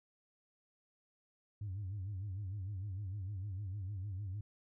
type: tone with vibrato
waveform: sine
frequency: 98 Hz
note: G2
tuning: in tune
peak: -37 dBFS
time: 1.61-4.41 s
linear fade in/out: 5 ms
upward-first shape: sine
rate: 6.6 Hz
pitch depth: 130 cents each way
effects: tanh soft clip ceiling -36 dBFS